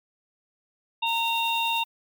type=harmonic tone; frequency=920 Hz; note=A#5; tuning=23 cents flat; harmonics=1 / 3 / 4; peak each=-26 / -28 / -29 dBFS; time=1.02-1.84 s; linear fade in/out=10 ms
type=noise with tremolo; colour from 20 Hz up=blue; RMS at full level=-41 dBFS; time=1.05-1.85 s; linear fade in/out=50 ms; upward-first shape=sine; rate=10 Hz; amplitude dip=30%
effects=none